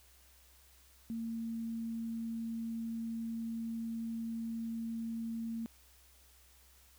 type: tone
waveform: sine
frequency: 227.8 Hz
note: A#3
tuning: 40 cents flat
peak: -36 dBFS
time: 1.1-5.66 s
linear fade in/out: 0 ms
effects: added 64 Hz sine -64 dBFS peak until 6.98 s + white hiss -64 dBFS RMS until 6.98 s